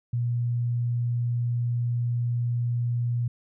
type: tone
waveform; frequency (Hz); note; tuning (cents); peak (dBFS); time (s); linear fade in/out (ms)
sine; 120; B2; -49; -23; 0.13-3.28; 5
effects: none